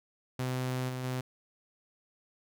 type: tone with level steps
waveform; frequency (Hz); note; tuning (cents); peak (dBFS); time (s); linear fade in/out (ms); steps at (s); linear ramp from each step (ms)
sawtooth; 127.9; C3; -39; -27 / -31 / -28; 0.39-1.21; 5; 0.88 / 1.03; 20
effects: none